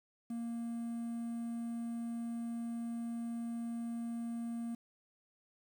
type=tone with quantisation; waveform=triangle; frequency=233.1 Hz; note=A#3; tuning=in tune; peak=-35 dBFS; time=0.3-4.75 s; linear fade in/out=5 ms; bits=10; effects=none